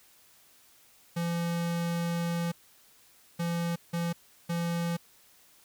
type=tone bursts at uneven times; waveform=square; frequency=170.2 Hz; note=F3; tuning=44 cents flat; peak=-29 dBFS; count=4; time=1.16-2.52 / 3.39-3.76 / 3.93-4.13 / 4.49-4.97 s; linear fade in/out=10 ms; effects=white hiss -60 dBFS RMS until 5.64 s